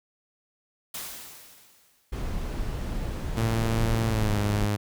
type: noise with exponential decay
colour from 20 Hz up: white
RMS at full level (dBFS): -34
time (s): 0.94-2.28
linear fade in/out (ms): 5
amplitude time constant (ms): 290
type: noise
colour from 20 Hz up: brown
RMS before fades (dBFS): -30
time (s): 2.12-4.66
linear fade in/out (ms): 10
type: tone with pitch glide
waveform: sawtooth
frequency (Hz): 113.3 to 103.9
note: A#2 to G#2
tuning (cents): -49 to +1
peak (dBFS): -20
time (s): 3.36-4.77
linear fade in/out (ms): 20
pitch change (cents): -150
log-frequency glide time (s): 4.05-4.36
effects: none